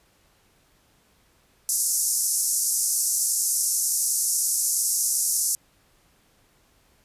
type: band-pass noise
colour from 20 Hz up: white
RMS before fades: -24 dBFS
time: 1.69-5.55 s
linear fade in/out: 0 ms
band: 5500 to 12000 Hz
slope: 48 dB/octave
effects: pink hiss -62 dBFS RMS until 7.04 s + resampled to 32000 Hz